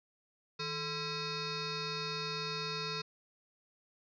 sine tone with frequency modulation, 1940 Hz, B6, 31 cents flat, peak -35 dBFS, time 0.59-3.02 s, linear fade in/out 10 ms, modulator 594 Hz, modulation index 5.1, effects none

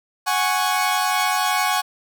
sawtooth chord, F# suspended second, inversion none, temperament equal, 740 / 830.6 / 1108.7 Hz, F#5 / G#5 / C#6, 0 / 0 / 0 cents, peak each -19 dBFS, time 0.26-1.82 s, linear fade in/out 20 ms, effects none

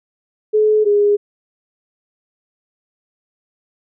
sine tone pair in turn, 428.1 / 411.3 Hz, A4 / G#4, -47 / -17 cents, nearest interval minor second, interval 70 cents, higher first, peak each -10 dBFS, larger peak neither, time 0.53-0.85 / 0.85-1.17 s, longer neither, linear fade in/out 20 ms, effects none

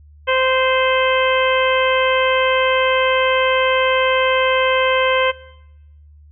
harmonic tone, 520 Hz, C5, 11 cents flat, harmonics 1 / 2 / 3 / 4 / 5 / 6, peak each -17 / -20 / -22 / -23 / -24 / -25 dBFS, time 0.27-5.32 s, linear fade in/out 20 ms, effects noise-tail reverb RT60 1.0 s tail -22 dB re dry + added 74 Hz sine -42 dBFS peak until 6.31 s

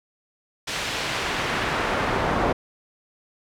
brown noise with band-pass filter sweep, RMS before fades -25 dBFS, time 0.67-2.53 s, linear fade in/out 10 ms, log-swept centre 4500 to 860 Hz, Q 0.74, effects none

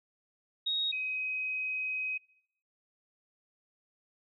sine tone pair in turn, 3762 / 2525 Hz, A#7 / D#7, +15 / +25 cents, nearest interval perfect fifth, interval 690 cents, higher first, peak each -28 / -31 dBFS, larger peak first, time 0.66-0.92 / 0.92-2.18 s, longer second, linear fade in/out 10 ms, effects noise-tail reverb RT60 0.8 s tail -25 dB re dry

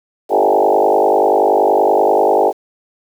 sine tone with frequency modulation, 608 Hz, D#5, 40 cents flat, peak -9 dBFS, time 0.29-2.53 s, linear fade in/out 50 ms, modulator 50.4 Hz, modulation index 4.9, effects 7-bit

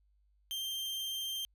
40% pulse tone, 3157 Hz, G7, 12 cents sharp, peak -35 dBFS, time 0.51-1.45 s, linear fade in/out 0 ms, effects added 50 Hz sine -67 dBFS peak until 1.54 s

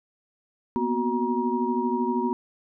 sine tone cluster, 237.5 / 250.2 / 369.6 / 948 Hz, A#3 / B3 / F#4 / A#5, +33 / +23 / -2 / +29 cents, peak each -28 dBFS, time 0.76-2.33 s, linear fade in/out 0 ms, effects none

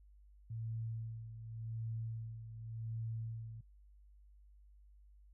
sine tone with tremolo, 112.9 Hz, A2, 45 cents sharp, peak -38 dBFS, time 0.5-3.61 s, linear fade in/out 5 ms, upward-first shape sine, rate 0.88 Hz, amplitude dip 65%, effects noise-tail reverb RT60 0.1 s tail -23 dB re dry + added 50 Hz sine -59 dBFS peak until 5.33 s

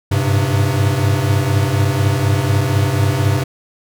square tone cluster, 98 / 102.1 / 113.8 / 132.2 Hz, G2 / G#2 / A#2 / C3, 0 / -29 / -41 / +18 cents, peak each -18 / -20 / -27 / -18 dBFS, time 0.11-3.44 s, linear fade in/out 10 ms, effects none

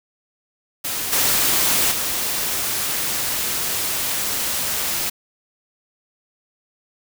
white noise with level steps, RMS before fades -25 / -18 / -23 dBFS, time 0.84-5.1 s, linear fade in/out 10 ms, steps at 1.12 / 1.91 s, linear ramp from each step 10 ms, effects none

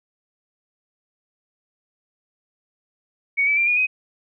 sine tone with pitch steps, 2235 / 2302 / 2371 / 2442 / 2515 Hz, C#7 / D7 / D7 / D#7 / D#7, +14 / -35 / +16 / -33 / +18 cents, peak -16 dBFS, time 3.37-3.87 s, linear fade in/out 20 ms, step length 100 ms, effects none

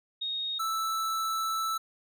sine / square tone pair in turn, 3729 / 1318.4 Hz, A#7 / E6, 0 / 0 cents, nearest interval octave + tritone, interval 1800 cents, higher first, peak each -30 / -29 dBFS, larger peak second, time 0.21-0.59 / 0.59-1.78 s, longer second, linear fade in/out 10 ms, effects none

